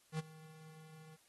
square tone with ADSR envelope, 157.6 Hz, D#3, 23 cents sharp, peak -35 dBFS, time 0.12-1.17 s, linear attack 69 ms, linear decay 24 ms, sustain -20 dB, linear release 24 ms, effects white hiss -70 dBFS RMS until 1.28 s + AAC 32 kbps

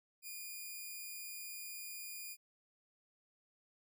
5% pulse tone, 2432 Hz, D#7, 40 cents flat, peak -35 dBFS, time 0.22-2.37 s, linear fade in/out 50 ms, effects none

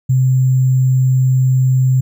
sine tone with sample-and-hold, 130 Hz, C3, 11 cents flat, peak -9 dBFS, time 0.09-2.01 s, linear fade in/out 10 ms, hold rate 7350 Hz, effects none

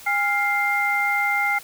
sine tone cluster, 813 / 1396 / 2099 Hz, G#5 / F6 / C7, -37 / -1 / +5 cents, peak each -24 / -26 / -21 dBFS, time 0.06-1.59 s, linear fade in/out 10 ms, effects white hiss -43 dBFS RMS until 1.63 s

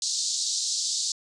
pink band-pass noise, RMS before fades -28 dBFS, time 0.02-1.12 s, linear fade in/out 2 ms, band 4000 to 7900 Hz, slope 48 dB/octave, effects resampled to 24000 Hz

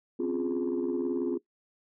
sine chord, Db major seventh, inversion third, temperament equal with one note detuned, 258.8 / 277.2 / 349.2 / 415.3 Hz, C4 / Db4 / F4 / Ab4, -19 / 0 / 0 / 0 cents, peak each -31 / -35 / -29 / -33 dBFS, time 0.19-1.38 s, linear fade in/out 10 ms, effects noise-tail reverb RT60 0.1 s tail -19 dB re dry + tanh soft clip ceiling -22 dBFS

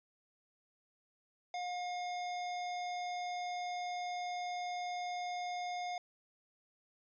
square tone, 715 Hz, F5, 41 cents sharp, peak -38 dBFS, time 1.54-5.98 s, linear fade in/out 2 ms, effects resampled to 16000 Hz

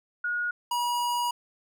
sine / square tone pair in turn, 1444 / 963.8 Hz, F#6 / B5, -43 / -43 cents, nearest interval perfect fifth, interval 700 cents, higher first, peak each -26 / -26 dBFS, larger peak neither, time 0.24-0.51 / 0.71-1.31 s, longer second, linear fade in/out 5 ms, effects none

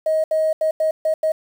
sine tone bursts at uneven times, 630 Hz, D#5, 21 cents sharp, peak -14 dBFS, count 6, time 0.06-0.24 / 0.31-0.53 / 0.61-0.71 / 0.8-0.91 / 1.05-1.14 / 1.23-1.32 s, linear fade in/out 5 ms, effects tanh soft clip ceiling -12 dBFS + 7-bit

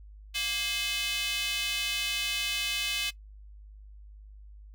square tone with high-pass filter, 233.2 Hz, A#3, 1 cent sharp, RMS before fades -31 dBFS, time 0.34-3.11 s, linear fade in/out 20 ms, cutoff 2900 Hz, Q 2.8, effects noise-tail reverb RT60 0.1 s tail -19 dB re dry + added 51 Hz sine -46 dBFS peak until 4.74 s

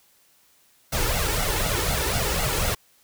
pink noise with flanger, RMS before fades -24 dBFS, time 0.92-2.75 s, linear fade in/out 10 ms, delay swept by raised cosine 1.4 to 2.32 ms, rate 4 Hz, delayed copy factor +0.75, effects white hiss -60 dBFS RMS until 3.03 s

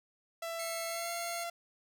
sawtooth tone with pitch glide, 666 to 684.3 Hz, E5 to F5, +18 to -35 cents, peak -33 dBFS, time 0.42-1.5 s, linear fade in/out 5 ms, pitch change +47 cents, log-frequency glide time 0.86-1.11 s
10% pulse tone, 2164 Hz, C#7, 42 cents flat, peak -31 dBFS, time 0.59-1.44 s, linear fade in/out 5 ms
effects none

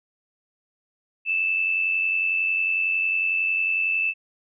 sine tone with amplitude modulation, 2637 Hz, E7, in tune, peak -18 dBFS, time 1.25-4.14 s, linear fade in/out 50 ms, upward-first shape sine, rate 91 Hz, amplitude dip 50%, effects none

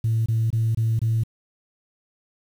sine tone bursts, 112.7 Hz, A2, 42 cents sharp, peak -17 dBFS, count 5, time 0.04-1.236 s, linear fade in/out 5 ms, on 220 ms, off 24 ms, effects tanh soft clip ceiling -15 dBFS + 8-bit

